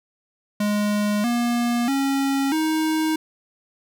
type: tone with pitch steps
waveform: square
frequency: 207.7 / 238.6 / 274.1 / 314.8 Hz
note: G#3 / A#3 / C#4 / D#4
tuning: 0 / +41 / -19 / +20 cents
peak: -20 dBFS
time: 0.6-3.16 s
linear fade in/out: 5 ms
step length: 640 ms
effects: none